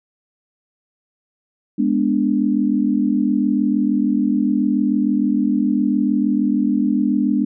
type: chord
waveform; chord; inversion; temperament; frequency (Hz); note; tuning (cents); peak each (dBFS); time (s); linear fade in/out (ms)
sine; G# diminished; none; equal; 207.7 / 246.9 / 293.7; G#3 / B3 / D4; 0 / 0 / 0; -19; 1.78-7.45; 10
effects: none